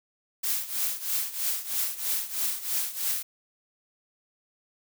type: noise with tremolo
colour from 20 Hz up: blue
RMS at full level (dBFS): -26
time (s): 0.43-3.23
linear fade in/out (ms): 10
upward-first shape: triangle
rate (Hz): 3.1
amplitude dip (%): 85
effects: none